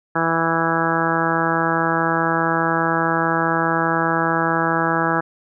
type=harmonic tone; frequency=164.81 Hz; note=E3; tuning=in tune; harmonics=1 / 2 / 3 / 4 / 5 / 6 / 7 / 8 / 9 / 10; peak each=-26 / -24 / -27 / -27 / -25 / -26 / -28 / -24 / -28 / -25 dBFS; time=0.15-5.21 s; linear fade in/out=10 ms; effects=none